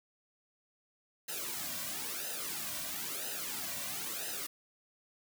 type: noise with flanger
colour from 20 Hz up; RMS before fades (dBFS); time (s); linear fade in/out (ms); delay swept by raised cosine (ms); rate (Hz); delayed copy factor
white; -39; 1.28-4.47; 10; 0.88 to 2.38; 1; -0.85
effects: none